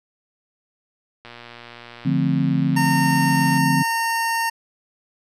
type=click train; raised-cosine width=0.3 ms; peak=-23 dBFS; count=278; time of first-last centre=1.25-3.578 s; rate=119 Hz
type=chord; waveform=sine; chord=D minor seventh; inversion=none; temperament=equal; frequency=146.83 / 174.61 / 220 / 261.6 Hz; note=D3 / F3 / A3 / C4; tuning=0 / 0 / 0 / 0 cents; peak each=-21 / -22 / -27 / -21 dBFS; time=2.05-3.83 s; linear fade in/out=10 ms
type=tone; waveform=25% pulse; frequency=916 Hz; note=A#5; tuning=31 cents flat; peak=-16 dBFS; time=2.76-4.5 s; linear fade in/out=10 ms
effects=resampled to 32000 Hz